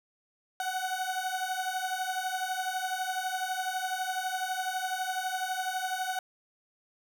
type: beating tone pair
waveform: 30% pulse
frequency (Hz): 740 / 752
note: F#5 / F#5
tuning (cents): 0 / +28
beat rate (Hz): 12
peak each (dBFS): -31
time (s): 0.6-6.19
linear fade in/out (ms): 2
effects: none

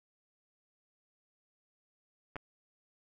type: clicks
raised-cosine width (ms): 0.5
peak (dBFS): -26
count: 2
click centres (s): 2.358 / 2.365
effects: none

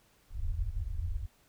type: low-pass noise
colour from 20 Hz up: pink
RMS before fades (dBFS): -34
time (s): 0.3-1.27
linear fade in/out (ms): 20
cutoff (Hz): 100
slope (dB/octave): 96
effects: pink hiss -66 dBFS RMS until 1.48 s

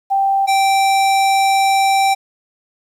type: tone pair in turn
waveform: sine / square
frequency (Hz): 784 / 780.6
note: G5 / G5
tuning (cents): 0 / -8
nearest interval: unison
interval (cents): 8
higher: first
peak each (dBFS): -12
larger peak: neither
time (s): 0.1-0.47 / 0.47-2.15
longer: second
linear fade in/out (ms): 20
effects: low-pass 11000 Hz 12 dB/octave + 8-bit

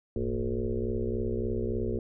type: tone with frequency modulation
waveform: sine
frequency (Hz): 230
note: A#3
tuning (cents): -23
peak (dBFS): -27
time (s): 0.16-1.99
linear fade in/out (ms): 2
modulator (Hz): 63.4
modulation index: 3.8
effects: none

